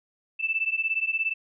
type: beating tone pair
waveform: sine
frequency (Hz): 2637 / 2654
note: E7 / E7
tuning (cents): 0 / +11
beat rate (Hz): 17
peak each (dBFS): -27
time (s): 0.39-1.34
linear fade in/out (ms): 20
effects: none